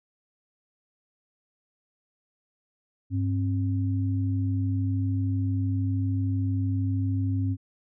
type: tone pair together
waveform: sine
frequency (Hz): 100 / 267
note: G2 / C4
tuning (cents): +35 / +35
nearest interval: octave + perfect fourth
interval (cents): 1700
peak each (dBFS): -24 / -30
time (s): 3.1-7.57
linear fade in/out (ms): 50
effects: none